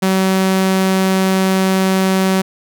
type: tone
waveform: sawtooth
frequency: 189.7 Hz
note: F#3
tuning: 43 cents sharp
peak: -8 dBFS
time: 0.02-2.42 s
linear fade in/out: 10 ms
effects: none